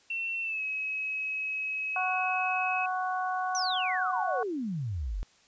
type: tone with pitch glide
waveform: sine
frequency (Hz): 2703 to 2559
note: E7 to D#7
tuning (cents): +43 to +48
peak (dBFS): -30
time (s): 0.1-2.86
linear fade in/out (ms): 5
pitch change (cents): -95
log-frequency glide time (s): 0.42-0.62
type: harmonic tone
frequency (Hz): 369.9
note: F#4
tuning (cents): 0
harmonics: 2 / 3 / 4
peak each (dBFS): -30 / -34 / -36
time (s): 1.96-4.43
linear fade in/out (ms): 2
type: exponential sweep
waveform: sine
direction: down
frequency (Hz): 6170 to 39.33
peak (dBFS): -30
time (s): 3.55-5.23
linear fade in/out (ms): 0
effects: white hiss -62 dBFS RMS until 5.47 s + resampled to 16000 Hz